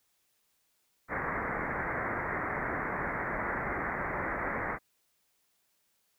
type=low-pass noise; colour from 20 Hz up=white; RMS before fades=-34 dBFS; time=1.08-4.79 s; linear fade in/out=50 ms; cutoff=2100 Hz; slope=96 dB/octave; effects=white hiss -74 dBFS RMS until 6.18 s